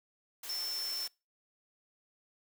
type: tone in noise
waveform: sine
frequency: 5360 Hz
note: E8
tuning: 28 cents sharp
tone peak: -34 dBFS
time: 0.49-1.07 s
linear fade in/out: 5 ms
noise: white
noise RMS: -44 dBFS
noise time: 0.43-1.08 s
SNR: +7 dB
effects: noise-tail reverb RT60 0.3 s tail -26 dB re dry + high-pass 400 Hz 12 dB/octave